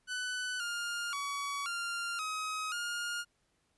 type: tone with pitch steps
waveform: sawtooth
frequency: 1497 / 1410 / 1131 / 1393 / 1267 / 1419 Hz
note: F#6 / F6 / C#6 / F6 / D#6 / F6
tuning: +20 / +16 / +34 / -5 / +31 / +27 cents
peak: -31 dBFS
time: 0.07-3.25 s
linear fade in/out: 50 ms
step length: 530 ms
effects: pink hiss -75 dBFS RMS until 3.77 s + resampled to 24000 Hz